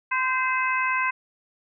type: harmonic tone with a mistuned harmonic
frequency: 515 Hz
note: C5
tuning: 28 cents flat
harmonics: 2 / 3 / 4 / 5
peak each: -25 / -27 / -28 / -29 dBFS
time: 0.11-1.11 s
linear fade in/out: 10 ms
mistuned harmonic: 3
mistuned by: +15 cents
effects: none